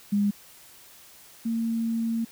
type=tone pair in turn; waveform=sine; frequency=203.7 / 228.2 Hz; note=G#3 / A#3; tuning=-33 / -37 cents; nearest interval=major second; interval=196 cents; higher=second; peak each=-20 / -24 dBFS; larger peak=first; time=0.12-0.31 / 1.45-2.25 s; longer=second; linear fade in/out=10 ms; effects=white hiss -51 dBFS RMS until 2.31 s